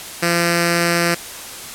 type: tone with notch filter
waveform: 5% pulse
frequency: 171.2 Hz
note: F3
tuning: 34 cents flat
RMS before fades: -17 dBFS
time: 0.22-1.15 s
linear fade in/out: 10 ms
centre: 930 Hz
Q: 1.4
effects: white hiss -32 dBFS RMS until 1.74 s + low-pass 12000 Hz 12 dB/octave